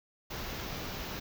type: band-stop noise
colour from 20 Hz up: pink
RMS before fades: -39 dBFS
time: 0.3-1.2 s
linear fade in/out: 10 ms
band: 6400 to 13000 Hz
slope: 48 dB/octave
effects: none